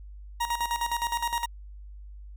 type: tone with tremolo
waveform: 40% pulse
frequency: 943 Hz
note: A#5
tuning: 20 cents sharp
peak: -24 dBFS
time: 0.4-1.46 s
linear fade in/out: 10 ms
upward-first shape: square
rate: 9.7 Hz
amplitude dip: 70%
effects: added 50 Hz sine -41 dBFS peak until 2.36 s